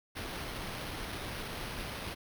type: noise with sample-and-hold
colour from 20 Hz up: pink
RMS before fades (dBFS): -40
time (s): 0.15-2.15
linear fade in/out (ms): 20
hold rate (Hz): 7350
effects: none